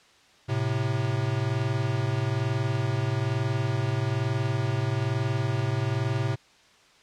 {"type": "tone pair together", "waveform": "square", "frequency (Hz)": [110, 131.12], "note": ["A2", "C3"], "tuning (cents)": [0, 4], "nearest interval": "minor third", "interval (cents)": 304, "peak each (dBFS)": -28, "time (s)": [0.48, 6.36], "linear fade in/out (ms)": 20, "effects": ["white hiss -57 dBFS RMS until 7.02 s", "low-pass 5000 Hz 12 dB/octave"]}